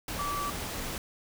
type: tone in noise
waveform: sine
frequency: 1156 Hz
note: D6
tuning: 28 cents flat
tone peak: -31 dBFS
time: 0.19-0.5 s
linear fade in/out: 2 ms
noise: pink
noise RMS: -36 dBFS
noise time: 0.08-0.98 s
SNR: +2 dB
effects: none